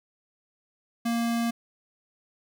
square tone, 233.1 Hz, A#3, in tune, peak -25 dBFS, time 1.05-1.51 s, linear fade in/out 10 ms, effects none

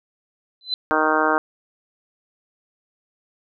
sine tone with exponential growth, 4032 Hz, B7, 35 cents sharp, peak -16 dBFS, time 0.61-0.74 s, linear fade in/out 1 ms, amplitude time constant 28 ms
harmonic tone, 155.56 Hz, D#3, in tune, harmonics 2 / 3 / 4 / 5 / 6 / 7 / 8 / 9 / 10, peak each -25 / -25 / -25 / -25 / -25 / -25 / -25 / -25 / -25 dBFS, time 0.91-1.38 s, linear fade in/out 0 ms
effects none

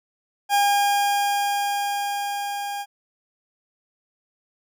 40% pulse tone with level ramp, 810 Hz, G#5, 43 cents flat, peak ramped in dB -15 to -27 dBFS, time 0.49-2.86 s, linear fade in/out 50 ms, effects none

